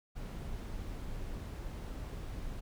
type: noise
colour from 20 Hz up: brown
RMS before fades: -41 dBFS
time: 0.15-2.61 s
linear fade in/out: 20 ms
effects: none